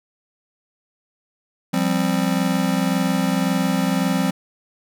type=chord; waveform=square; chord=F suspended second; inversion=none; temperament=just; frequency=174.61 / 196.44 / 261.9 Hz; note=F3 / G3 / C4; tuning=0 / +4 / +2 cents; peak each=-23 dBFS; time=1.73-4.31 s; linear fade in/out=10 ms; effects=none